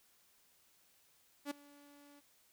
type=tone with ADSR envelope; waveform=sawtooth; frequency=287.4 Hz; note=D4; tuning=37 cents flat; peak=-32 dBFS; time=1.45-2.21 s; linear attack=58 ms; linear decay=9 ms; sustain=-23 dB; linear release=25 ms; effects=white hiss -70 dBFS RMS until 2.52 s